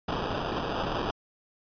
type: noise with sample-and-hold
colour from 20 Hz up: white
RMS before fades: -31 dBFS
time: 0.08-1.11 s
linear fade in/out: 5 ms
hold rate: 2100 Hz
effects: resampled to 11025 Hz